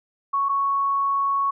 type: tone pair in turn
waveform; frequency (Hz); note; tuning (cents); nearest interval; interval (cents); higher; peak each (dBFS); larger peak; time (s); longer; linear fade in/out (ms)
sine; 1109 / 1109; C#6 / C#6; 0 / 0; unison; 0; neither; -19; neither; 0.33-0.49 / 0.49-1.51; second; 10
effects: none